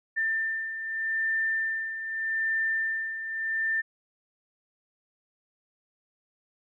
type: beating tone pair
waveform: sine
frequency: 1789 / 1789.82 Hz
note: A6 / A6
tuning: +28 / +29 cents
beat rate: 0.82 Hz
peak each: -34 / -27 dBFS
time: 0.16-3.82 s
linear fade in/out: 20 ms
effects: none